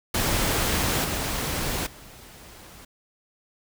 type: noise with level steps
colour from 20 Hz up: pink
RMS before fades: -24 / -28 / -46 dBFS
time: 0.14-2.85 s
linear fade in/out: 5 ms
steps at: 1.04 / 1.86 s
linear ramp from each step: 10 ms
effects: none